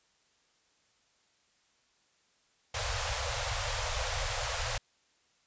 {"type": "band-stop noise", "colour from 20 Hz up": "pink", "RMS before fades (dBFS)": -33, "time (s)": [2.74, 4.78], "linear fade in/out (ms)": 5, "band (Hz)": [120, 480], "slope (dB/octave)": 96, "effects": ["white hiss -70 dBFS RMS until 5.46 s", "resampled to 16000 Hz"]}